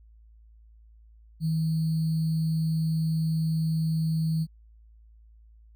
sine tone with sample-and-hold, 160 Hz, D#3, 49 cents sharp, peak -23 dBFS, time 1.4-4.47 s, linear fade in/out 50 ms, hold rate 4410 Hz, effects added 55 Hz sine -51 dBFS peak until 5.75 s

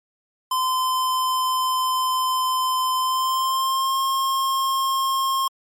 square tone with pitch glide, 1029 to 1071.5 Hz, C6 to C6, -29 to +41 cents, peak -20 dBFS, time 0.51-5.48 s, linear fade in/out 5 ms, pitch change +70 cents, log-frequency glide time 2.98-4.01 s, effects MP3 64 kbps

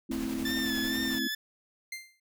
sine chord, A minor, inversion none, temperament equal, 220 / 261.6 / 329.6 Hz, A3 / C4 / E4, 0 / 0 / 0 cents, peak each -36 / -33 / -36 dBFS, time 0.09-1.28 s, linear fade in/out 10 ms
pink noise with tremolo, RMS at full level -41 dBFS, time 0.11-1.19 s, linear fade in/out 5 ms, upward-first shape square, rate 11 Hz, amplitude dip 25%
20% pulse tone with vibrato, 1760 Hz, A6, in tune, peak -26 dBFS, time 0.45-1.35 s, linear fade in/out 5 ms, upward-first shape sine, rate 2.2 Hz, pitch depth 47 cents each way
sawtooth tone with exponential decay, 2093 Hz, C7, in tune, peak -30 dBFS, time 1.92-2.2 s, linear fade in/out 5 ms, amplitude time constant 59 ms
effects none

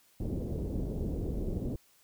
pink low-pass noise, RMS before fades -34 dBFS, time 0.2-1.76 s, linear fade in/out 5 ms, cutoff 450 Hz, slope 24 dB/octave, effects white hiss -65 dBFS RMS until 2.03 s

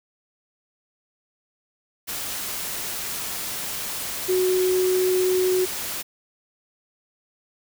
sine tone in noise, 369 Hz, F#4, 5 cents flat, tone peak -18 dBFS, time 4.28-5.66 s, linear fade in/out 20 ms, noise white, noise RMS -30 dBFS, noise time 2.07-6.03 s, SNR +9 dB, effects none

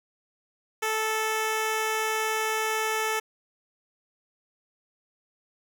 10% pulse tone, 438.1 Hz, A4, 7 cents flat, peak -17 dBFS, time 0.82-3.2 s, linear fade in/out 10 ms, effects none

